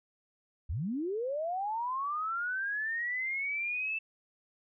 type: linear sweep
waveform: sine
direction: up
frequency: 58.5 to 2656 Hz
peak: -31 dBFS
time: 0.69-3.99 s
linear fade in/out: 10 ms
effects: none